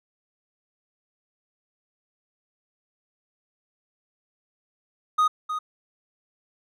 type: tone with echo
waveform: triangle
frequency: 1244.5 Hz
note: D#6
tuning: in tune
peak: -15 dBFS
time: 5.18-5.28 s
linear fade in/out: 10 ms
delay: 310 ms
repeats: 1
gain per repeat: -9 dB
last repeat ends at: 5.59 s
effects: none